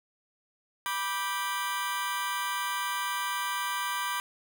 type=chord; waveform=sawtooth; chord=G major; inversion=first; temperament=just; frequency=980 / 1176 / 1568 Hz; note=B5 / D6 / G6; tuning=-14 / +2 / 0 cents; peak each=-29 / -30 / -32 dBFS; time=0.86-4.2 s; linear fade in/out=0 ms; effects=none